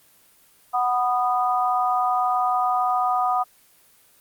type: chord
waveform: sine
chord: B major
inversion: second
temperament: just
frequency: 740.8 / 987.8 / 1234.7 Hz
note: F#5 / B5 / D#6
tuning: +2 / 0 / -14 cents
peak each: -21 / -27 / -23 dBFS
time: 0.73-3.44 s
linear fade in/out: 20 ms
effects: white hiss -56 dBFS RMS until 4.2 s + Opus 24 kbps